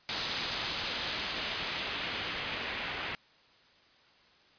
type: noise with low-pass filter sweep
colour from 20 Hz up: white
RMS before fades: -36 dBFS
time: 0.09-3.15 s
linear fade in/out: 0 ms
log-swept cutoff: 4600 to 2500 Hz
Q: 1.4
effects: white hiss -62 dBFS RMS until 4.58 s + resampled to 11025 Hz